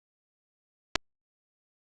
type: clicks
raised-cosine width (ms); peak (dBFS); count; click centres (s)
0.2; -6; 2; 0.955 / 0.958
effects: Opus 48 kbps